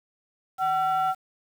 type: tone pair together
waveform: sine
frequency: 756.2 / 1356 Hz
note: F#5 / E6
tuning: +38 / +49 cents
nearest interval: minor seventh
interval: 1011 cents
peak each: -21 / -25 dBFS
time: 0.58-1.15 s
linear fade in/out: 50 ms
effects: tanh soft clip ceiling -18 dBFS + 8-bit